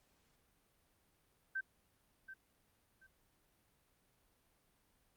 sine tone with echo, 1553 Hz, G6, 17 cents flat, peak -36 dBFS, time 1.55-1.61 s, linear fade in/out 10 ms, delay 730 ms, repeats 2, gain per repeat -12 dB, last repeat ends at 3.07 s, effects pink hiss -75 dBFS RMS until 5.16 s + Opus 48 kbps

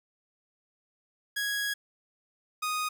sawtooth tone pair in turn, 1659 / 1242.8 Hz, G#6 / D#6, -2 / -2 cents, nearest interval perfect fourth, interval 500 cents, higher first, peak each -25 dBFS, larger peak neither, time 1.36-1.74 / 2.62-2.89 s, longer first, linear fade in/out 10 ms, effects none

